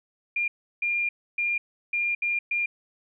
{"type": "tone bursts at uneven times", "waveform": "sine", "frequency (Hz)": 2404, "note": "D7", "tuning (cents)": 40, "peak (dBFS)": -23, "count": 6, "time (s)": [[0.36, 0.48], [0.82, 1.09], [1.38, 1.58], [1.93, 2.15], [2.22, 2.39], [2.51, 2.66]], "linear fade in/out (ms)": 5, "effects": []}